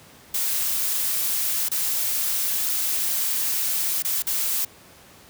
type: noise with dropouts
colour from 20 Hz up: blue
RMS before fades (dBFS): -24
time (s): 0.34-4.65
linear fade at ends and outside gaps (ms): 5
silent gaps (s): 1.687-1.714 / 4.024-4.047 / 4.223-4.268
effects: pink hiss -49 dBFS RMS until 5.29 s + high-pass 80 Hz 12 dB/octave